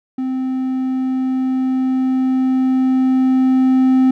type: tone with level ramp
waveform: triangle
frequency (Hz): 259.8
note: C4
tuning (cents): -12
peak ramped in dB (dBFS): -16 to -7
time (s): 0.18-4.11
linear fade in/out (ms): 5
effects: none